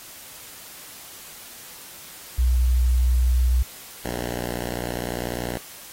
sine / 5% pulse tone pair in turn, 61.9 / 60.1 Hz, B1 / B1, +5 / -46 cents, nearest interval minor second, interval 51 cents, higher first, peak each -16 / -17 dBFS, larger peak first, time 2.38-3.63 / 4.04-5.58 s, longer second, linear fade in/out 10 ms, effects white hiss -42 dBFS RMS until 5.92 s + AAC 48 kbps

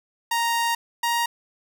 sawtooth tone pair in turn, 932.3 / 939.3 Hz, A#5 / A#5, 0 / +13 cents, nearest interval unison, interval 13 cents, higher second, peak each -17 dBFS, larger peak neither, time 0.31-0.75 / 1.03-1.26 s, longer first, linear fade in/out 5 ms, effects none

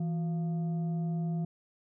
sine tone with frequency modulation, 164.81 Hz, E3, in tune, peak -29 dBFS, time 0-1.45 s, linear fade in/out 5 ms, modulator 529 Hz, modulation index 0.27, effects none

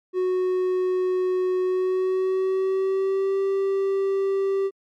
triangle tone with pitch glide, 368.2 to 390.1 Hz, F#4 to G4, -8 to -8 cents, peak -18 dBFS, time 0.13-4.71 s, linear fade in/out 50 ms, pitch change +100 cents, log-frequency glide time 1.62-3.4 s, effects MP3 96 kbps

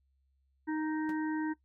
harmonic tone, 311.1 Hz, D#4, in tune, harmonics 1 / 3 / 5 / 6, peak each -31 / -41 / -45 / -47 dBFS, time 0.67-1.54 s, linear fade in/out 20 ms
sawtooth tone with exponential decay, 193.4 Hz, G3, 23 cents flat, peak -38 dBFS, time 1.09-1.18 s, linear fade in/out 0 ms, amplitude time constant 18 ms
effects noise-tail reverb RT60 0.1 s tail -19 dB re dry + added 67 Hz sine -70 dBFS peak until 1.64 s

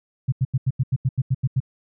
sine tone bursts, 129.9 Hz, C3, 12 cents flat, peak -16 dBFS, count 11, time 0.28-1.603 s, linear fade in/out 10 ms, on 43 ms, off 85 ms, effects none

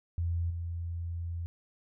sine tone with level steps, 85 Hz, F2, 46 cents flat, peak -28 / -33 dBFS, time 0.18-1.46 s, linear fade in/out 0 ms, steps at 0.5 s, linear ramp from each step 5 ms, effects none

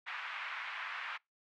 white band-pass noise, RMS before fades -42 dBFS, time 0.06-1.18 s, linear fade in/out 20 ms, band 990 to 2400 Hz, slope 24 dB/octave, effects noise-tail reverb RT60 0.2 s tail -26 dB re dry

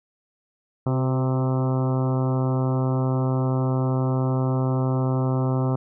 harmonic tone with a mistuned harmonic, 130.4 Hz, C3, 5 cents flat, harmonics 1 / 2 / 3 / 4 / 5 / 6 / 7 / 8 / 9 / 10, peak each -21 / -27 / -31 / -33 / -35 / -37 / -38 / -39 / -40 / -41 dBFS, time 0.86-5.76 s, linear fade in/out 5 ms, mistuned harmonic 3, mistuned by -20 cents, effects none

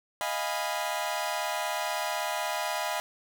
sawtooth chord, F half-diminished seventh, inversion third, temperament equal with one note detuned, 622.3 / 698.5 / 823.4 / 987.8 Hz, Eb5 / F5 / Ab5 / Cb6, 0 / 0 / -15 / 0 cents, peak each -31 dBFS, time 0.21-3 s, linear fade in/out 0 ms, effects none

